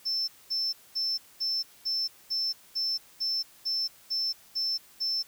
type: tone bursts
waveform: triangle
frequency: 5320 Hz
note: E8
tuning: 15 cents sharp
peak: -24 dBFS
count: 12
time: 0.05-5.23 s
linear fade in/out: 20 ms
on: 230 ms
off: 220 ms
effects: tanh soft clip ceiling -23 dBFS + white hiss -56 dBFS RMS until 5.27 s